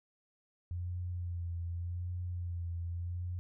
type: tone with vibrato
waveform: sine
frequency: 87.31 Hz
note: F2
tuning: in tune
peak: -35 dBFS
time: 0.71-3.39 s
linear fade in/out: 0 ms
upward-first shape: sine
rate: 0.85 Hz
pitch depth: 37 cents each way
effects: none